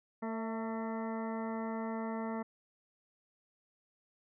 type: harmonic tone with a mistuned harmonic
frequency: 224.7 Hz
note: A3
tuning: 37 cents sharp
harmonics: 1 / 2 / 3 / 4 / 5 / 6 / 8 / 9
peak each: -37 / -43 / -44 / -44 / -49 / -50 / -53 / -55 dBFS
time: 0.22-2.43 s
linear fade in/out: 10 ms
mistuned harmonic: 3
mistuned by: -33 cents
effects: none